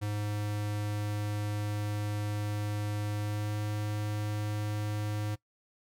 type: tone with pitch glide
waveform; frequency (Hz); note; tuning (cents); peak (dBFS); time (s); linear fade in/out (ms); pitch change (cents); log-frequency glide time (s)
square; 104.3 to 105.15; G#2 to G#2; +8 to +22; -32; 0.01-5.36; 20; +14; 3.18-3.57
effects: noise-tail reverb RT60 0.1 s tail -20 dB re dry